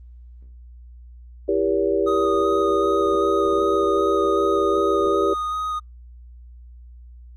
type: chord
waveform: sine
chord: E diminished seventh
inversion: none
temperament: just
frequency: 329.6 / 395.6 / 474.7 / 569.6 Hz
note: E4 / G4 / Bb4 / Db5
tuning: 0 / +16 / +31 / +47 cents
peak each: -25 / -20 / -25 / -25 dBFS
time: 1.48-5.34 s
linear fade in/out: 10 ms
type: tone with vibrato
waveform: triangle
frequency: 1244.5 Hz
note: D#6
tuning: in tune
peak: -21 dBFS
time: 2.06-5.8 s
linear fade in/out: 20 ms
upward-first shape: square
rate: 2.6 Hz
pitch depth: 10 cents each way
effects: added 60 Hz sine -40 dBFS peak until 7.36 s + Opus 24 kbps